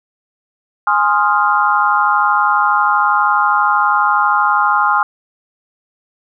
sine chord, F minor seventh, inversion first, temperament equal, 830.6 / 1046.5 / 1244.5 / 1396.9 Hz, Ab5 / C6 / Eb6 / F6, 0 / 0 / 0 / 0 cents, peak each -16 dBFS, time 0.87-5.03 s, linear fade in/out 2 ms, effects none

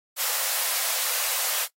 white high-pass noise, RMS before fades -26 dBFS, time 0.16-1.68 s, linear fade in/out 50 ms, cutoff 480 Hz, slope 96 dB/octave, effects noise-tail reverb RT60 0.1 s tail -20 dB re dry + AAC 48 kbps

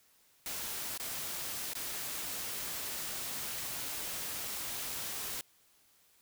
white noise with dropouts, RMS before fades -39 dBFS, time 0.46-5.41 s, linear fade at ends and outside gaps 1 ms, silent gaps 0.976-0.998 / 1.734-1.752 s, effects white hiss -67 dBFS RMS until 6.21 s

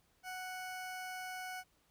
20% pulse tone, 740 Hz, F#5, in tune, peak -37 dBFS, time 0.23-1.64 s, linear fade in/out 50 ms, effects pink hiss -73 dBFS RMS until 1.9 s

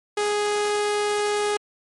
sawtooth tone, 415.3 Hz, G#4, in tune, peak -17 dBFS, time 0.17-1.57 s, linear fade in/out 5 ms, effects MP3 48 kbps

